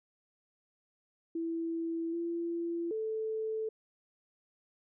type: tone with pitch steps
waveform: sine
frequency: 330.8 / 338.9 / 439.1 Hz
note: E4 / E4 / A4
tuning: +6 / +48 / -4 cents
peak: -32 dBFS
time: 1.35-3.69 s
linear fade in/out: 5 ms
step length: 780 ms
effects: none